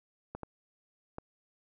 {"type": "clicks", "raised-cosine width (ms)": 1, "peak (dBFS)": -25, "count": 3, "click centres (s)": [0.35, 0.433, 1.184], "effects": []}